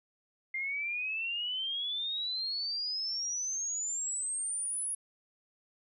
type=exponential sweep; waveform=sine; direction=up; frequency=2093 to 10548 Hz; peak=-32 dBFS; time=0.54-4.95 s; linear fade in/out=5 ms; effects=none